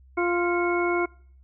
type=harmonic tone with a mistuned harmonic; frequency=349.2 Hz; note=F4; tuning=in tune; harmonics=1 / 2 / 3 / 4 / 6; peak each=-23 / -30 / -31 / -31 / -31 dBFS; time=0.17-1.06 s; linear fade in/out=10 ms; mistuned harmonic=6; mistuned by=+78 cents; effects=noise-tail reverb RT60 0.6 s tail -25 dB re dry + added 65 Hz sine -50 dBFS peak until 1.43 s